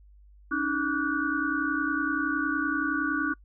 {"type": "tone cluster", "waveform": "sine", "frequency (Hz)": [280.9, 311.6, 1151, 1464, 1533], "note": ["C#4", "D#4", "D6", "F#6", "G6"], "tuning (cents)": [23, 3, -35, -19, -39], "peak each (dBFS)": [-31, -31, -33, -29, -36], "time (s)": [0.51, 3.34], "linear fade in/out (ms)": 10, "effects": ["noise-tail reverb RT60 0.1 s tail -25 dB re dry", "added 50 Hz sine -51 dBFS peak until 3.44 s"]}